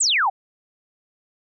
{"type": "exponential sweep", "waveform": "sine", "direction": "down", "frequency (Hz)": [8600, 707], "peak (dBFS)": -16, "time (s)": [0, 0.3], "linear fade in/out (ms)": 10, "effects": []}